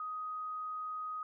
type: tone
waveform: sine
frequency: 1252 Hz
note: D#6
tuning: 10 cents sharp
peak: -37 dBFS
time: 0-1.23 s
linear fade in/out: 2 ms
effects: none